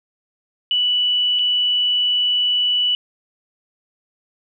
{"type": "tone with dropouts", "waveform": "sine", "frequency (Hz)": 2960, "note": "F#7", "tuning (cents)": 0, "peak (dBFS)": -15, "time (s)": [0.71, 2.95], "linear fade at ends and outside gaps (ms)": 1, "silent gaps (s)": [1.389, 1.392], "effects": []}